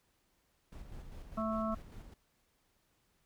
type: noise with tremolo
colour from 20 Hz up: brown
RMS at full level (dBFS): -47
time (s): 0.72-2.14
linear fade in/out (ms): 5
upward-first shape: square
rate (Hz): 5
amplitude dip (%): 40
type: harmonic tone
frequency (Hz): 220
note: A3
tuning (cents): 0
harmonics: 1 / 3 / 5 / 6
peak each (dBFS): -35 / -38 / -40 / -41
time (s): 1.37-1.75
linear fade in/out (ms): 10
effects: pink hiss -75 dBFS RMS until 3.25 s